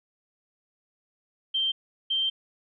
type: tone bursts at uneven times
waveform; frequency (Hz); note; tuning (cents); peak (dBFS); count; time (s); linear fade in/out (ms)
sine; 3142; G7; +3; -23; 2; 1.54-1.72 / 2.1-2.3; 10
effects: none